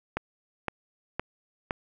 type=click train; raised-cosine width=0.5 ms; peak=-13 dBFS; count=4; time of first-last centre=0.17-1.708 s; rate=1.95 Hz; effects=none